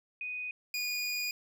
sine / 25% pulse tone pair in turn, 2489 / 2452 Hz, D#7 / D#7, 0 / -26 cents, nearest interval unison, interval 26 cents, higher first, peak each -35 / -28 dBFS, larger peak second, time 0.21-0.51 / 0.74-1.31 s, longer second, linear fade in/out 2 ms, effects none

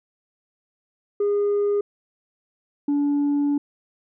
sine tone pair in turn, 408.7 / 287.7 Hz, G#4 / D4, -28 / -36 cents, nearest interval tritone, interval 608 cents, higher first, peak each -16 dBFS, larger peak neither, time 1.2-1.81 / 2.88-3.58 s, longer second, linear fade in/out 5 ms, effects tanh soft clip ceiling -17 dBFS

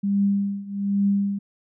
sine tone with tremolo, 199.8 Hz, G3, 33 cents sharp, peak -16 dBFS, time 0.03-1.39 s, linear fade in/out 10 ms, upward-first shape triangle, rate 1.2 Hz, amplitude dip 90%, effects none

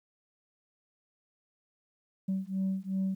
sine beating tone pair, 189.8 / 192.5 Hz, F#3 / G3, +44 / -31 cents, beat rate 2.7 Hz, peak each -31 dBFS, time 2.28-3.15 s, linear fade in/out 10 ms, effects tanh soft clip ceiling -25 dBFS + 11-bit

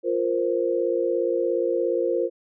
sine chord, F suspended fourth, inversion none, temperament equal, 349.2 / 466.2 / 523.3 Hz, F4 / Bb4 / C5, 0 / 0 / 0 cents, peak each -25 dBFS, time 0.03-2.3 s, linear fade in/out 50 ms, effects none

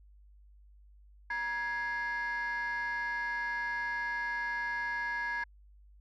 sine tone cluster, 949 / 1663 / 2102 Hz, A#5 / G#6 / C7, +31 / +2 / +7 cents, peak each -36 / -32 / -40 dBFS, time 1.3-5.44 s, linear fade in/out 5 ms, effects tanh soft clip ceiling -28 dBFS + added 50 Hz sine -55 dBFS peak until 6 s

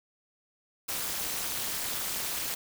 white noise with amplitude modulation, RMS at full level -29 dBFS, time 0.88-2.55 s, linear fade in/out 10 ms, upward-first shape sine, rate 242 Hz, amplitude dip 100%, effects none

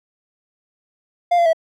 triangle tone with pitch steps, 700 / 685 / 652 Hz, F5 / F5 / E5, +4 / -34 / -19 cents, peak -10 dBFS, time 1.31-1.532 s, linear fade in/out 10 ms, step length 74 ms, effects none

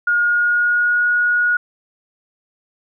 sine tone with pitch glide, 1429 to 1449.8 Hz, F6 to F#6, +39 to -36 cents, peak -13 dBFS, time 0.07-1.57 s, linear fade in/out 5 ms, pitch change +25 cents, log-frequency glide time 0.21-1.07 s, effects none

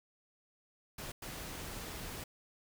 pink noise bursts at uneven times, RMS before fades -44 dBFS, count 2, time 0.98-1.12 / 1.22-2.24 s, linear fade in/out 5 ms, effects none

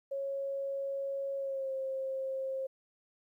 sine tone with pitch glide, 550 to 532.2 Hz, C#5 to C5, -14 to +29 cents, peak -33 dBFS, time 0.11-2.67 s, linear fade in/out 10 ms, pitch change -57 cents, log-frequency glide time 1.37-1.72 s, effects 12-bit

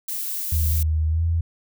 violet noise, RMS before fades -28 dBFS, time 0.08-0.83 s, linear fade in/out 5 ms
sine tone with pitch glide, 78.5 to 83.17 Hz, D#2 to E2, +16 to +16 cents, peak -18 dBFS, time 0.52-1.41 s, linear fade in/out 5 ms, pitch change +100 cents, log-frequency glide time 1.09-1.23 s
effects none

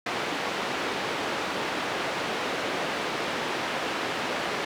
pink band-pass noise, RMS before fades -30 dBFS, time 0.06-4.65 s, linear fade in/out 5 ms, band 310 to 3300 Hz, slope 12 dB/octave, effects none

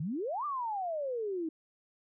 sine exponential two-way sweep, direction up then down, 138.59 to 1213 to 309.9 Hz, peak -32 dBFS, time 0-1.49 s, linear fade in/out 5 ms, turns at 0.45 s, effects none

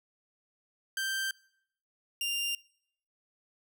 sawtooth tone pair in turn, 1568 / 2794 Hz, G6 / F7, 0 / 0 cents, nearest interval minor seventh, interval 1000 cents, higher second, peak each -27 dBFS, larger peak neither, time 0.97-1.31 / 2.21-2.55 s, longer neither, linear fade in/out 2 ms, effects noise-tail reverb RT60 0.7 s tail -24 dB re dry

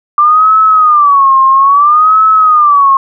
sine tone with vibrato, 1174.7 Hz, D6, in tune, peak -3 dBFS, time 0.18-2.97 s, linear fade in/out 2 ms, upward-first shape sine, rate 0.6 Hz, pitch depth 170 cents each way, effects none

